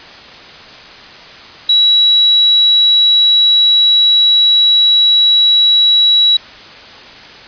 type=tone; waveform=sine; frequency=3900 Hz; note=B7; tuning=23 cents flat; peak=-6 dBFS; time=1.69-6.37 s; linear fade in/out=5 ms; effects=white hiss -34 dBFS RMS until 7.47 s + resampled to 11025 Hz